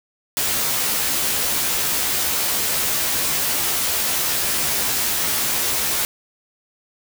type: noise with comb filter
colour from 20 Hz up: white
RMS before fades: -21 dBFS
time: 0.37-6.05 s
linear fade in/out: 0 ms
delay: 14 ms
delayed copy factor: +0.9
effects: none